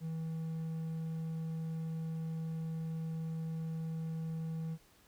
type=tone; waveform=triangle; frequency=161.5 Hz; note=E3; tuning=35 cents flat; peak=-34 dBFS; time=0-4.78 s; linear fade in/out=50 ms; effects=pink hiss -65 dBFS RMS until 5.07 s